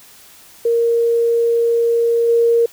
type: tone with level steps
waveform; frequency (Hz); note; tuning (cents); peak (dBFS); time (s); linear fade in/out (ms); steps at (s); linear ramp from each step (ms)
sine; 466.2; A#4; 0; -12 / -10; 0.65-2.66; 5; 2.28; 10
effects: white hiss -44 dBFS RMS until 2.72 s